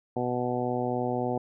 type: harmonic tone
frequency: 123.47 Hz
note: B2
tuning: in tune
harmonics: 1 / 2 / 3 / 4 / 5 / 6 / 7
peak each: -35 / -32 / -33 / -33 / -36 / -33 / -38 dBFS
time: 0.16-1.38 s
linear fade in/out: 5 ms
effects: none